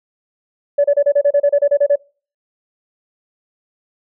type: tone bursts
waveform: sine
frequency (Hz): 573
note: D5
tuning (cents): -43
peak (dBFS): -8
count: 13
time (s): 0.78-1.959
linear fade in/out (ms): 10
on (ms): 63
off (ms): 30
effects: noise-tail reverb RT60 0.4 s tail -25 dB re dry + tanh soft clip ceiling -5 dBFS